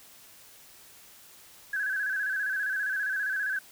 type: tone with vibrato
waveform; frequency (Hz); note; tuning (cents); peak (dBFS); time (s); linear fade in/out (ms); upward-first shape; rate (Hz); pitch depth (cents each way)
sine; 1599; G6; +34; -27; 1.73-3.59; 5; square; 15; 70
effects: white hiss -53 dBFS RMS until 3.71 s